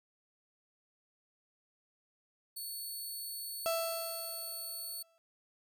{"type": "tone", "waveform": "5% pulse", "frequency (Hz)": 4435, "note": "C#8", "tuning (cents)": 0, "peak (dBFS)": -33, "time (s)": [2.56, 5.03], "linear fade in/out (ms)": 10}
{"type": "tone with exponential decay", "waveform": "35% pulse", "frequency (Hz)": 662, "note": "E5", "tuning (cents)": 7, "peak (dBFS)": -28, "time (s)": [3.66, 5.18], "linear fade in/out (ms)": 0, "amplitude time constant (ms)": 330}
{"effects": []}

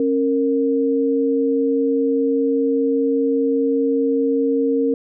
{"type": "tone pair together", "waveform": "sine", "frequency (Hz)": [272.8, 462.5], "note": ["C#4", "A#4"], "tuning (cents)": [-28, -14], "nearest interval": "major sixth", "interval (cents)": 914, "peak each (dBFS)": -18, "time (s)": [0, 4.94], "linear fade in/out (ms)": 2, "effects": []}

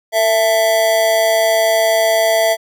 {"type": "tone with amplitude modulation", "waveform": "square", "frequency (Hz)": 664, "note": "E5", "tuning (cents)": 12, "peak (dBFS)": -9, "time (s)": [0.12, 2.57], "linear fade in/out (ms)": 50, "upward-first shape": "sine", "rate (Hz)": 213, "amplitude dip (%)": 65, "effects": []}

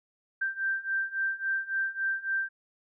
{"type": "beating tone pair", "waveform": "sine", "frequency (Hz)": [1568, 1571.6], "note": ["G6", "G6"], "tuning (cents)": [0, 4], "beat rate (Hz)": 3.6, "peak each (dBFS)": [-32, -30], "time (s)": [0.41, 2.49], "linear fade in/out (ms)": 10, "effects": []}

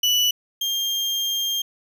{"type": "tone pair in turn", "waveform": "35% pulse", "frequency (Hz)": [2960, 3203], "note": ["F#7", "G7"], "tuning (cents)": [0, 37], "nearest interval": "minor second", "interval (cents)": 137, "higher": "second", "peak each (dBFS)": [-15, -20], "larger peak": "first", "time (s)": [[0.03, 0.31], [0.61, 1.62]], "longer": "second", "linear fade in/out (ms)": 5, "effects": []}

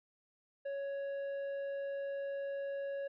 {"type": "tone with tanh clipping", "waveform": "sine", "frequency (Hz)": 556, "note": "C#5", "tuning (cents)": 5, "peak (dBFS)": -38, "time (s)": [0.65, 3.08], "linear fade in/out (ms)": 10, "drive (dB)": 7, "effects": []}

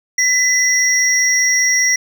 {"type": "tone pair together", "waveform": "triangle", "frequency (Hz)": [2000, 5665], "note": ["B6", "F8"], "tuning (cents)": [21, 24], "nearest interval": "octave + tritone", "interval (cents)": 1803, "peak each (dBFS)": -13, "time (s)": [0.18, 1.96], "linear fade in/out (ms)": 5, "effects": []}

